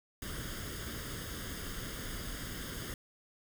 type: noise with comb filter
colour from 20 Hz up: pink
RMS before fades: -41 dBFS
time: 0.22-2.94 s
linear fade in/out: 2 ms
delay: 0.6 ms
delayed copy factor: +0.7
effects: none